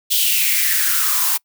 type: noise with high-pass filter sweep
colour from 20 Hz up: blue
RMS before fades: -17 dBFS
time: 0.1-1.38 s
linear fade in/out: 20 ms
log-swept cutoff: 3400 to 890 Hz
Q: 4.4
effects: noise-tail reverb RT60 0.1 s tail -25 dB re dry